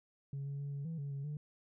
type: tone with pitch steps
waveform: sine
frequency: 138.9 / 140.5 / 141.8 / 140.8 / 163.7 / 141.4 / 138.9 / 148.5 Hz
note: C#3 / C#3 / C#3 / C#3 / E3 / C#3 / C#3 / D3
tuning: +4 / +24 / +40 / +27 / -12 / +35 / +4 / +20 cents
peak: -36 dBFS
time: 0.33-1.37 s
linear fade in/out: 2 ms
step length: 130 ms
effects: tanh soft clip ceiling -36 dBFS